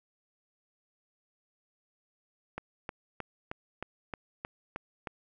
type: click train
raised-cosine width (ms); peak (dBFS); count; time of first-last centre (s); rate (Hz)
0.5; -21; 9; 2.58-5.072; 3.21
effects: none